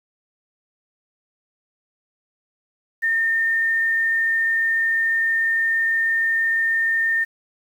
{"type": "tone with frequency modulation", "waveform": "sine", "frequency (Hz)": 1817, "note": "A#6", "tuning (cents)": -45, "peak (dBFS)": -17, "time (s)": [3.02, 7.25], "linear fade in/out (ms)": 20, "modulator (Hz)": 26.2, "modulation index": 0.3, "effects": ["8-bit"]}